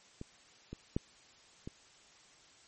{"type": "clicks", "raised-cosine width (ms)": 3, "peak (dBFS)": [-29, -29, -18, -28], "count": 4, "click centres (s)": [0.214, 0.73, 0.965, 1.675], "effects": ["white hiss -61 dBFS RMS until 2.67 s", "MP3 32 kbps"]}